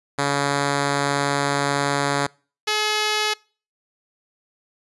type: tone pair in turn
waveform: 5% pulse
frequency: 141.6 / 425.7 Hz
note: C#3 / G#4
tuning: +37 / +43 cents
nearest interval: octave + perfect fifth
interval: 1906 cents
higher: second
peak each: -8 / -8 dBFS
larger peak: neither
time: 0.18-2.27 / 2.67-3.34 s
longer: first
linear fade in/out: 10 ms
effects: noise-tail reverb RT60 0.4 s tail -26 dB re dry + resampled to 24000 Hz